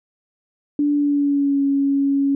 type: tone with pitch glide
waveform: sine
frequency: 291.2 to 277.9 Hz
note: D4 to C#4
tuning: -15 to +4 cents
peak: -15 dBFS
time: 0.79-2.35 s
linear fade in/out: 2 ms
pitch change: -81 cents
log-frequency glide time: 0.92-1.63 s
effects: none